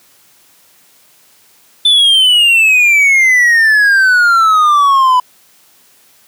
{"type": "exponential sweep", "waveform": "triangle", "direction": "down", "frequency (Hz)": [3532, 991], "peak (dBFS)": -4, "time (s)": [1.85, 5.2], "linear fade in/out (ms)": 5, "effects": ["white hiss -48 dBFS RMS until 6.27 s", "high-pass 100 Hz 12 dB/octave"]}